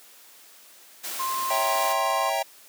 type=noise; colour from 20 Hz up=white; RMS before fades=-33 dBFS; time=1.03-1.94 s; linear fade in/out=20 ms
type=tone; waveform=sine; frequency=1053 Hz; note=C6; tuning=11 cents sharp; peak=-26 dBFS; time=1.19-2.3 s; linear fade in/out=10 ms
type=chord; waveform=square; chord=C# diminished seventh; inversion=none; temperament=equal with one note detuned; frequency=554.4 / 655.8 / 784 / 932.3 Hz; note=C#5 / E5 / G5 / Bb5; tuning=0 / -9 / 0 / 0 cents; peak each=-33 / -29 / -28 / -32 dBFS; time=1.5-2.43 s; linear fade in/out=10 ms
effects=white hiss -51 dBFS RMS until 2.68 s + high-pass 300 Hz 12 dB/octave